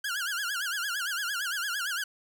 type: tone with vibrato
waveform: sawtooth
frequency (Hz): 1523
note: F#6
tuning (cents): +50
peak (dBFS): -26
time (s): 0.04-2.04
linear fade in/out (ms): 5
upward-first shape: sine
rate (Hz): 8.8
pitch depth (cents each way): 180
effects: none